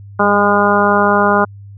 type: harmonic tone with a mistuned harmonic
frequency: 204.2 Hz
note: G#3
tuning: 29 cents flat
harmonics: 1 / 2 / 3 / 4 / 5 / 6 / 7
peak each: -17 / -17 / -17 / -17 / -17 / -17 / -17 dBFS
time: 0.19-1.45 s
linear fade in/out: 10 ms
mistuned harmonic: 1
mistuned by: -21 cents
effects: added 100 Hz sine -32 dBFS peak until 1.77 s